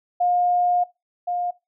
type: tone pair in turn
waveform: sine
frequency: 712 / 709.2 Hz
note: F5 / F5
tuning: +33 / +26 cents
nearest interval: unison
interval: 7 cents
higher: first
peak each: -17 / -22 dBFS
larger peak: first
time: 0.2-0.84 / 1.27-1.51 s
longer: first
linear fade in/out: 10 ms
effects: noise-tail reverb RT60 0.2 s tail -18 dB re dry